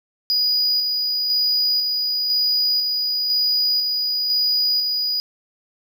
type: tone with tremolo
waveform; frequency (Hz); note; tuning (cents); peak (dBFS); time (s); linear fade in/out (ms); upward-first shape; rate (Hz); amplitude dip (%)
triangle; 4919; D#8; -21; -15; 0.3-5.2; 0; square; 1; 30
effects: none